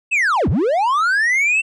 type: linear two-way sweep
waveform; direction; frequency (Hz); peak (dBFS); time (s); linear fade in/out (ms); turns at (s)
triangle; down then up; 2712 to 58.5 to 2712; -12; 0.11-1.62; 20; 0.49
effects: resampled to 24000 Hz